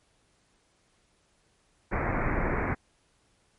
pink low-pass noise, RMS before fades -28 dBFS, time 1.91-2.75 s, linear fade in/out 20 ms, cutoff 2300 Hz, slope 96 dB/octave, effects pink hiss -68 dBFS RMS until 3.58 s + MP3 48 kbps

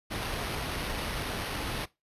pink noise with sample-and-hold, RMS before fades -34 dBFS, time 0.1-1.86 s, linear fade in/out 20 ms, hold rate 7350 Hz, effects noise-tail reverb RT60 0.2 s tail -19 dB re dry + resampled to 32000 Hz

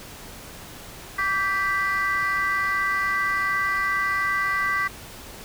sine chord, G major, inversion second, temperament equal with one note detuned, 1157.8 / 1568 / 1975.5 Hz, D6 / G6 / B6, -25 / 0 / 0 cents, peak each -24 / -26 / -23 dBFS, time 1.18-4.88 s, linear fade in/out 10 ms, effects tanh soft clip ceiling -16 dBFS + pink hiss -41 dBFS RMS until 5.44 s

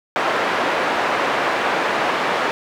pink band-pass noise, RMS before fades -20 dBFS, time 0.16-2.51 s, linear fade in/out 0 ms, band 490 to 2000 Hz, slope 12 dB/octave, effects none

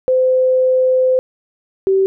sine tone pair in turn, 514 / 385.1 Hz, C5 / G4, -31 / -31 cents, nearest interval perfect fourth, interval 500 cents, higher first, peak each -10 dBFS, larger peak neither, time 0.08-1.19 / 1.87-2.06 s, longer first, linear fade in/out 0 ms, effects none

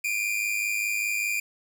45% pulse tone pair together, 2354 / 2459 Hz, D7 / D#7, +3 / -21 cents, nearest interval minor second, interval 76 cents, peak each -28 dBFS, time 0.04-1.4 s, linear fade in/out 5 ms, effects none

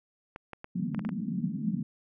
clicks, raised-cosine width 0.5 ms, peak -25 dBFS, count 7, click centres 0.361 / 0.533 / 0.644 / 0.947 / 0.993 / 1.05 / 1.091 s
pink band-pass noise, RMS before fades -32 dBFS, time 0.75-1.83 s, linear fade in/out 5 ms, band 160 to 240 Hz, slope 48 dB/octave
effects none

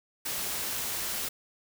white noise, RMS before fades -33 dBFS, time 0.25-1.29 s, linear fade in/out 10 ms, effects none

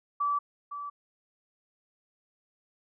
sine tone with echo, 1155 Hz, D6, 29 cents flat, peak -25 dBFS, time 0.2-0.39 s, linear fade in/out 10 ms, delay 510 ms, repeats 1, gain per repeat -10 dB, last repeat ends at 0.9 s, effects none

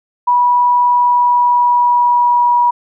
sine tone with pitch glide, 976 to 965.9 Hz, B5 to B5, -21 to -39 cents, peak -8 dBFS, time 0.27-2.71 s, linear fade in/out 10 ms, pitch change -18 cents, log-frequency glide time 0.79-2.52 s, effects none

